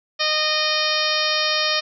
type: harmonic tone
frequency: 615 Hz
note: D#5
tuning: 20 cents flat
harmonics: 1 / 2 / 3 / 4 / 5 / 6 / 7 / 8 / 9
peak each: -27 / -27 / -27 / -27 / -27 / -27 / -27 / -27 / -27 dBFS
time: 0.19-1.81 s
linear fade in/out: 20 ms
effects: none